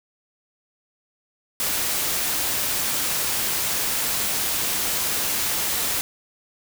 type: noise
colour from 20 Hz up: white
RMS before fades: -24 dBFS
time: 1.6-6.01 s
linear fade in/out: 0 ms
effects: none